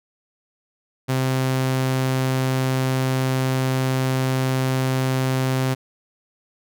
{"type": "tone", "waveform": "sawtooth", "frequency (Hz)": 130.81, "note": "C3", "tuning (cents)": 0, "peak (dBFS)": -15, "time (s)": [1.08, 5.75], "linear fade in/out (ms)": 20, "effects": []}